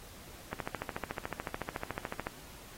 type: click train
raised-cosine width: 0.5 ms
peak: -20 dBFS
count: 25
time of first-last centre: 0.53-2.269 s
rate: 13.8 Hz
effects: pink hiss -52 dBFS RMS until 2.77 s + AAC 48 kbps